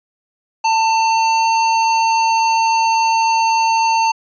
square tone with pitch glide, 894 to 901.8 Hz, A5 to A5, +27 to +42 cents, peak -13 dBFS, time 0.64-4.12 s, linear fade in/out 10 ms, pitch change +15 cents, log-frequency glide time 0.83-1.47 s, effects resampled to 16000 Hz

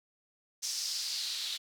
white noise with band-pass filter sweep, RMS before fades -36 dBFS, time 0.62-1.58 s, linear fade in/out 20 ms, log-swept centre 5700 to 3700 Hz, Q 3.7, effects none

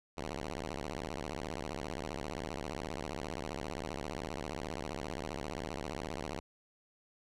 5% pulse tone with vibrato, 72 Hz, D2, 34 cents flat, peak -27 dBFS, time 0.17-6.4 s, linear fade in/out 5 ms, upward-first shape square, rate 15 Hz, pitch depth 260 cents each way, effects low-pass 8000 Hz 12 dB/octave

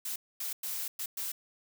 blue noise bursts at uneven times, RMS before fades -36 dBFS, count 5, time 0.05-0.16 / 0.4-0.53 / 0.63-0.88 / 0.99-1.06 / 1.17-1.32 s, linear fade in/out 5 ms, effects none

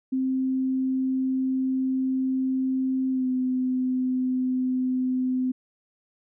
sine tone with pitch glide, 261.6 to 255.8 Hz, C4 to C4, 0 to -39 cents, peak -22 dBFS, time 0.12-5.52 s, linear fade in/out 10 ms, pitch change -39 cents, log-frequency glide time 3.11-3.27 s, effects none

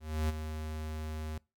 square tone with ADSR envelope, 77.8 Hz, D#2, in tune, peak -28 dBFS, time 0-1.38 s, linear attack 290 ms, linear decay 22 ms, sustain -9 dB, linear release 3 ms, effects noise-tail reverb RT60 0.3 s tail -25 dB re dry

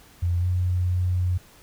sine tone with pitch glide, 87.31 to 90.18 Hz, F2 to F#2, 0 to -44 cents, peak -20 dBFS, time 0.22-1.38 s, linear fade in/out 10 ms, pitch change +56 cents, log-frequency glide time 0.39-0.46 s, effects pink hiss -52 dBFS RMS until 1.62 s

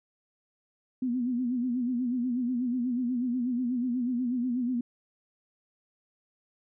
sine tone with vibrato, 246.9 Hz, B3, in tune, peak -26 dBFS, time 1.02-4.81 s, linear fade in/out 5 ms, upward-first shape sine, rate 8.2 Hz, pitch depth 83 cents each way, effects none

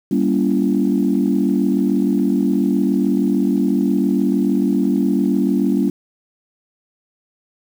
sine chord, G diminished seventh, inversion none, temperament just, 196 / 235.2 / 282.2 / 338.7 Hz, G3 / Bb3 / Db4 / Fb4, 0 / +16 / +31 / +47 cents, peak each -18 / -19 / -18 / -22 dBFS, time 0.11-5.9 s, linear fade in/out 5 ms, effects tanh soft clip ceiling -5 dBFS + 7-bit

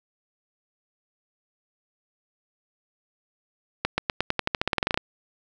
accelerating click train, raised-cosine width 0.3 ms, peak -6 dBFS, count 17, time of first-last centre 3.85-4.975 s, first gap 130 ms, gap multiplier 0.91, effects none

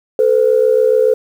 sine tone pair together, 440 / 507 Hz, A4 / B4, 0 / +45 cents, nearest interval major second, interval 245 cents, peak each -11 dBFS, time 0.19-1.14 s, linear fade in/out 2 ms, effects tanh soft clip ceiling -1 dBFS + 7-bit

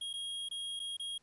square tone with dropouts, 3270 Hz, G#7, 28 cents flat, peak -38 dBFS, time 0.01-1.18 s, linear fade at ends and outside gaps 5 ms, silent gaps 0.131-0.137 / 0.488-0.511 / 0.794-0.799 / 0.969-0.996 s, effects pink hiss -72 dBFS RMS until 1.22 s + resampled to 24000 Hz

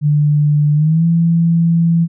sine tone with pitch glide, 148.2 to 167.31 Hz, D3 to E3, +16 to +26 cents, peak -9 dBFS, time 0.01-2.08 s, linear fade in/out 50 ms, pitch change +210 cents, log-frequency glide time 0.74-1.05 s, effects none

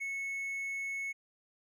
triangle tone, 2200 Hz, C#7, 14 cents flat, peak -33 dBFS, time 0-1.13 s, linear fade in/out 20 ms, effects none

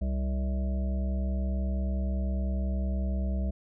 harmonic tone with a mistuned harmonic, 64.7 Hz, C2, 19 cents flat, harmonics 1 / 3 / 5 / 7 / 9 / 10, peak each -27 / -34 / -47 / -51 / -46 / -44 dBFS, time 0.01-3.51 s, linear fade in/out 10 ms, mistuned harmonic 9, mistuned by -17 cents, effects none

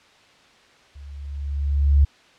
sine tone with level ramp, 70.9 Hz, C#2, 40 cents sharp, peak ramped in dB -38 to -10 dBFS, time 0.95-2.05 s, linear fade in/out 10 ms, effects white hiss -53 dBFS RMS until 2.38 s + low-pass 4000 Hz 12 dB/octave

